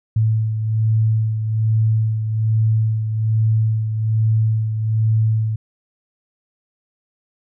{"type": "beating tone pair", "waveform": "sine", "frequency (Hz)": [110, 111.2], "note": ["A2", "A2"], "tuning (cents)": [0, 19], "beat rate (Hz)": 1.2, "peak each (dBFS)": [-15, -24], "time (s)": [0.16, 5.56], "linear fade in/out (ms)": 5, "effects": []}